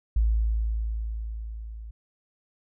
sine tone with level ramp, 55 Hz, A1, in tune, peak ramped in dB -18 to -37 dBFS, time 0.16-1.91 s, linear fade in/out 5 ms, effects none

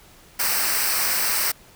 white noise with comb filter, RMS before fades -22 dBFS, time 0.39-1.52 s, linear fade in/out 10 ms, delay 0.29 ms, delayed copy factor -0.65, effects pink hiss -50 dBFS RMS until 1.75 s

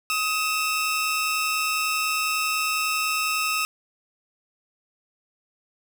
sawtooth tone pair together, 1262 / 2674 Hz, D#6 / E7, +24 / +24 cents, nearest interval octave + minor second, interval 1300 cents, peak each -22 dBFS, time 0.1-3.65 s, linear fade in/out 0 ms, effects none

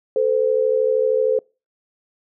sine tone pair together, 440 / 513 Hz, A4 / C5, 0 / -34 cents, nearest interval minor third, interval 266 cents, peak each -18 dBFS, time 0.16-1.39 s, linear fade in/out 2 ms, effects noise-tail reverb RT60 0.3 s tail -26 dB re dry

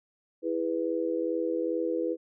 sine chord, E major, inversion none, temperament just, 329.6 / 412 / 494.4 Hz, E4 / G#4 / B4, 0 / -14 / +2 cents, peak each -30 / -34 / -30 dBFS, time 0.42-2.17 s, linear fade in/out 50 ms, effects none

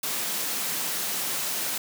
white high-pass noise, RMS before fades -29 dBFS, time 0.03-1.78 s, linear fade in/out 5 ms, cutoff 130 Hz, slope 96 dB/octave, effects none

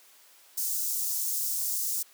white high-pass noise, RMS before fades -30 dBFS, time 0.57-2.03 s, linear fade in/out 10 ms, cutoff 5700 Hz, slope 24 dB/octave, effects white hiss -57 dBFS RMS until 2.13 s + high-pass 400 Hz 12 dB/octave

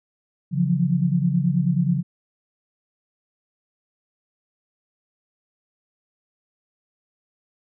sine tone cluster, 140.6 / 171.6 / 180.9 Hz, C#3 / F3 / F#3, +25 / -30 / -39 cents, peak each -22 dBFS, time 0.51-2.03 s, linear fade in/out 50 ms, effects none

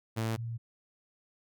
sawtooth / sine tone pair in turn, 112.3 / 115.59 Hz, A2 / A#2, +36 / -14 cents, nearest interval unison, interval 50 cents, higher second, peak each -26 / -34 dBFS, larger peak first, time 0.16-0.37 / 0.37-0.58 s, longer neither, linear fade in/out 20 ms, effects none

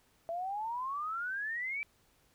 sine exponential sweep, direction up, 659.3 to 2349 Hz, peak -34 dBFS, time 0.29-1.83 s, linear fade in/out 0 ms, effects pink hiss -69 dBFS RMS until 2.34 s

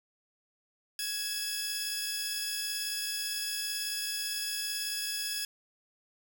20% pulse tone cluster, 1663 / 2621 / 3385 / 4924 / 5260 Hz, G#6 / E7 / G#7 / D#8 / E8, +2 / -11 / +32 / -19 / -5 cents, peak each -36 / -37 / -35 / -31 / -33 dBFS, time 0.99-5.45 s, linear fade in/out 2 ms, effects none

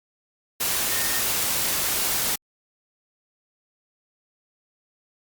sine tone in noise, 1830 Hz, A#6, 32 cents flat, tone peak -33 dBFS, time 0.91-1.21 s, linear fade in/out 10 ms, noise white, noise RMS -24 dBFS, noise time 0.6-2.36 s, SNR -12 dB, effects Opus 48 kbps

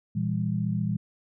sine chord, E diminished, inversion second, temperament equal with one note detuned, 116.54 / 164.81 / 199.42 Hz, Bb2 / E3 / G3, 0 / 0 / +30 cents, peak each -29 dBFS, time 0.15-0.97 s, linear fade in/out 10 ms, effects none

